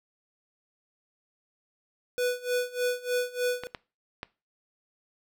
square tone with tremolo, 493.9 Hz, B4, in tune, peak -24 dBFS, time 2.18-3.67 s, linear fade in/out 0 ms, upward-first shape sine, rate 3.3 Hz, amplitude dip 90%
clicks, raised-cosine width 0.3 ms, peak -18 dBFS, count 3, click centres 3.636 / 3.748 / 4.231 s
effects noise-tail reverb RT60 0.3 s tail -21 dB re dry

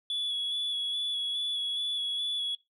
sine tone with vibrato, 3400 Hz, G#7, 40 cents sharp, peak -27 dBFS, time 0.1-2.55 s, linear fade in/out 2 ms, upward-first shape square, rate 2.4 Hz, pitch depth 19 cents each way, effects noise-tail reverb RT60 0.2 s tail -22 dB re dry + tanh soft clip ceiling -27 dBFS

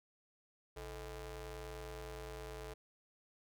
sawtooth ring-modulated tone, 190.2 Hz, F#3, 48 cents sharp, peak -38 dBFS, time 0.76-2.74 s, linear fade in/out 10 ms, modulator 245 Hz, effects none

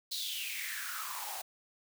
white noise with high-pass filter sweep, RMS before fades -39 dBFS, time 0.11-1.42 s, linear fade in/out 10 ms, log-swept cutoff 4200 to 690 Hz, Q 6.5, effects none

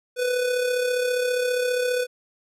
square tone with amplitude modulation, 496.9 Hz, B4, 11 cents sharp, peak -20 dBFS, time 0.16-2.07 s, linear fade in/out 50 ms, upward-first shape sine, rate 34.9 Hz, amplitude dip 45%, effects resampled to 32000 Hz

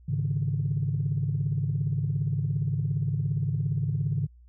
sine chord, Ab suspended fourth, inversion none, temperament just, 103.83 / 138.43 / 155.74 Hz, Ab2 / Db3 / Eb3, 0 / -2 / +2 cents, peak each -29 / -27 / -29 dBFS, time 0.08-4.27 s, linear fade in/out 10 ms, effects tanh soft clip ceiling -17 dBFS + added 60 Hz sine -50 dBFS peak until 4.48 s

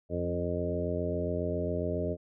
harmonic tone with a mistuned harmonic, 87.31 Hz, F2, in tune, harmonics 1 / 2 / 3 / 4 / 5 / 6 / 7, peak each -35 / -37 / -38 / -38 / -36 / -40 / -35 dBFS, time 0.09-2.17 s, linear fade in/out 50 ms, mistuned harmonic 2, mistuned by -23 cents, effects none

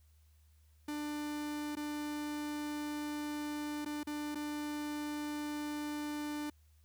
45% pulse tone with dropouts, 296.9 Hz, D4, 19 cents sharp, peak -37 dBFS, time 0.88-6.5 s, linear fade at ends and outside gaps 5 ms, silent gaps 1.754-1.768 / 3.849-3.859 / 4.033-4.07 / 4.348-4.354 s, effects added 76 Hz sine -62 dBFS peak until 6.84 s + white hiss -75 dBFS RMS until 6.84 s

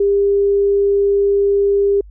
sine tone, 400.9 Hz, G4, 39 cents sharp, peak -11 dBFS, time 0-2.01 s, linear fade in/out 5 ms, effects added 50 Hz sine -36 dBFS peak until 2.1 s

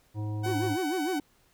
harmonic tone, 106 Hz, G#2, 36 cents sharp, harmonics 1 / 3 / 5 / 7 / 9, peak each -30 / -39 / -48 / -50 / -49 dBFS, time 0.14-0.77 s, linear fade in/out 50 ms
sawtooth tone, 752 Hz, F#5, 28 cents sharp, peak -29 dBFS, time 0.43-1.2 s, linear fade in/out 20 ms
triangle tone with vibrato, 329.6 Hz, E4, in tune, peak -26 dBFS, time 0.46-1.2 s, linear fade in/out 2 ms, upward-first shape sine, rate 6.6 Hz, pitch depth 240 cents each way
effects pink hiss -65 dBFS RMS until 1.53 s

